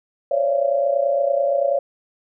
sine tone cluster, 530 / 562 / 591 / 683 Hz, C5 / C#5 / D5 / F5, +22 / +24 / +11 / -39 cents, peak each -26 / -18 / -26 / -24 dBFS, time 0.31-1.79 s, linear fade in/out 5 ms, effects none

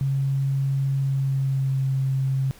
sine tone with pitch glide, 136.5 to 133.92 Hz, C#3 to C3, -26 to +41 cents, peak -20 dBFS, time 0.01-2.51 s, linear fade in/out 0 ms, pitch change -33 cents, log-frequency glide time 0.96-1.85 s, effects pink hiss -50 dBFS RMS until 2.59 s

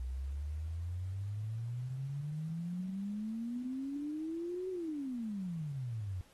sine exponential two-way sweep, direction up then down, 61.74 to 377.9 to 88.3 Hz, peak -36 dBFS, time 0-6.21 s, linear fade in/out 0 ms, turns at 4.7 s, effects pink hiss -65 dBFS RMS until 6.33 s + AAC 32 kbps

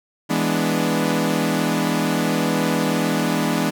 sawtooth chord, E dominant seventh, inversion none, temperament equal, 164.81 / 207.7 / 246.9 / 293.7 Hz, E3 / G#3 / B3 / D4, 0 / 0 / 0 / 0 cents, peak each -20 dBFS, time 0.29-3.71 s, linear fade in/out 20 ms, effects none

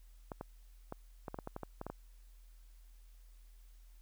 clicks, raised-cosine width 1 ms, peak -27 dBFS, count 12, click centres 0.318 / 0.411 / 0.924 / 1.282 / 1.344 / 1.388 / 1.474 / 1.564 / 1.633 / 1.814 / 1.866 / 1.9 s, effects added 41 Hz sine -55 dBFS peak until 4.01 s + white hiss -72 dBFS RMS until 4.01 s

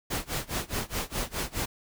pink noise with tremolo, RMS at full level -29 dBFS, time 0.1-1.66 s, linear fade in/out 10 ms, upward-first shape sine, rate 4.8 Hz, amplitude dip 95%, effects none

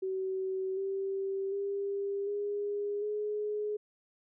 sine tone with pitch steps, 379.2 / 389 / 399 / 409.2 / 419.8 Hz, F#4 / G4 / G4 / G#4 / G#4, +43 / -13 / +31 / -26 / +19 cents, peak -31 dBFS, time 0.02-3.77 s, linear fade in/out 10 ms, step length 750 ms, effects none

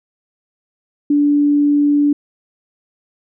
sine tone, 290.5 Hz, D4, 19 cents flat, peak -10 dBFS, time 1.1-2.13 s, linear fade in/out 5 ms, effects none

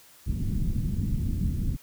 pink low-pass noise, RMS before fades -27 dBFS, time 0.26-1.77 s, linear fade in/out 20 ms, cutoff 220 Hz, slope 24 dB/octave, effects white hiss -54 dBFS RMS until 1.82 s

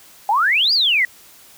sine exponential two-way sweep, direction up then down, 780 to 4978 to 1884 Hz, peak -13 dBFS, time 0.29-1.05 s, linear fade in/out 2 ms, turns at 0.73 s, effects white hiss -46 dBFS RMS until 1.57 s

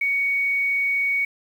sine tone with quantisation, 2236 Hz, C#7, 14 cents sharp, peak -19 dBFS, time 0.01-1.25 s, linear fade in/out 5 ms, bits 8, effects none

